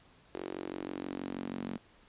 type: tone with high-pass filter sweep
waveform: sawtooth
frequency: 46.25 Hz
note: F#1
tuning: in tune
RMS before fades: -40 dBFS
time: 0.34-1.78 s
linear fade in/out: 10 ms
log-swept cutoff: 370 to 220 Hz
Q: 3.5
effects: pink hiss -62 dBFS RMS until 2.08 s + resampled to 8000 Hz